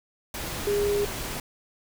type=tone in noise; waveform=sine; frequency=408.7 Hz; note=G#4; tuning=28 cents flat; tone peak=-22 dBFS; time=0.67-1.05 s; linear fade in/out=2 ms; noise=pink; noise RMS=-33 dBFS; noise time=0.34-1.4 s; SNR=+8 dB; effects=none